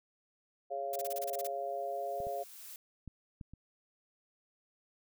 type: chord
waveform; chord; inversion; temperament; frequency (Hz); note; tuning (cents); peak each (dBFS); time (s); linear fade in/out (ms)
sine; Db major; second; equal with one note detuned; 415.3 / 554.4 / 692.4; Ab4 / Db5 / F5; 0 / 0 / -15; -43 / -39 / -37; 0.7-2.44; 20
type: noise with exponential growth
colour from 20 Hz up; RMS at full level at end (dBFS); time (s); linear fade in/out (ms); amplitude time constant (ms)
blue; -47; 0.82-2.76; 1; 420
type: noise bursts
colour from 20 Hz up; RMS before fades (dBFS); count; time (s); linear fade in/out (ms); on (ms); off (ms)
blue; -41; 10; 0.93-1.472; 5; 29; 28
type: clicks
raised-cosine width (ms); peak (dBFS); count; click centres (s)
5; -37 / -37 / -33 / -32 / -37; 5; 2.203 / 2.269 / 3.077 / 3.412 / 3.536
effects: none